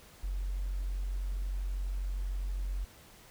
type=tone with tanh clipping; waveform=triangle; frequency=46.25 Hz; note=F#1; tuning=in tune; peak=-31 dBFS; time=0.23-2.85 s; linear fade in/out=10 ms; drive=3 dB; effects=pink hiss -56 dBFS RMS until 3.3 s